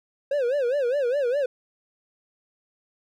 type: tone with vibrato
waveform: triangle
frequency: 527 Hz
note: C5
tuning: 12 cents sharp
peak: -19 dBFS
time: 0.31-1.46 s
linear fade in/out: 5 ms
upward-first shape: sine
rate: 4.9 Hz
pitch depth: 190 cents each way
effects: none